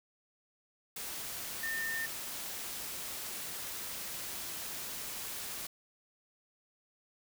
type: tone in noise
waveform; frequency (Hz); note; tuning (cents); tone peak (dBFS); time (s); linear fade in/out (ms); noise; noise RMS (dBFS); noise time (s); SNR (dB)
sine; 1811; A6; +49; -34; 1.63-2.06; 5; white; -41; 0.96-5.67; +4
effects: none